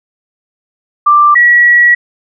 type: tone pair in turn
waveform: sine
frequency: 1180 / 1926 Hz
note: D6 / B6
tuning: +8 / -44 cents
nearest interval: minor sixth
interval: 848 cents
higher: second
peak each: -3 dBFS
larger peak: neither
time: 1.06-1.35 / 1.35-1.95 s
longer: second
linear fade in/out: 10 ms
effects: none